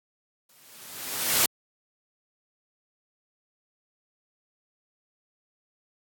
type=noise with exponential growth; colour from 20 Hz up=white; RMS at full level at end=-19 dBFS; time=0.49-1.46 s; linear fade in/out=5 ms; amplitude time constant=210 ms; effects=high-pass 100 Hz 12 dB/octave + AAC 64 kbps